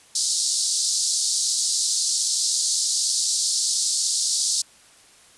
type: band-pass noise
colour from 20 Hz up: pink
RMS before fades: -23 dBFS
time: 0.15-4.62 s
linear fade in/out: 5 ms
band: 4200 to 9600 Hz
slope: 48 dB/octave
effects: white hiss -52 dBFS RMS until 5.37 s + resampled to 24000 Hz